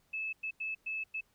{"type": "tone bursts at uneven times", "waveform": "sine", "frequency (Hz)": 2609, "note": "E7", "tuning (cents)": -18, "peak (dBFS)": -34, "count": 5, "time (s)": [[0.13, 0.33], [0.43, 0.51], [0.6, 0.75], [0.86, 1.04], [1.14, 1.21]], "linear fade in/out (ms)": 10, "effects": ["pink hiss -72 dBFS RMS until 1.34 s"]}